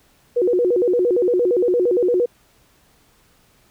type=tone with vibrato; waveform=sine; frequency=418.6 Hz; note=G#4; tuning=14 cents sharp; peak=-14 dBFS; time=0.36-2.26 s; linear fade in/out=10 ms; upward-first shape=square; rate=8.7 Hz; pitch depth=250 cents each way; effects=pink hiss -57 dBFS RMS until 3.7 s